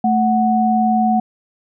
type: tone pair together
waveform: sine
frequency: 220.3 / 740 Hz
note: A3 / F#5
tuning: +2 / 0 cents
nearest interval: octave + major sixth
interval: 2098 cents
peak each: -15 dBFS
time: 0.04-1.2 s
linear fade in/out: 5 ms
effects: none